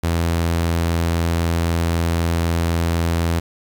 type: tone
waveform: sawtooth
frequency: 83.9 Hz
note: E2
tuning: 31 cents sharp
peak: -13 dBFS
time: 0.03-3.4 s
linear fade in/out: 10 ms
effects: 8-bit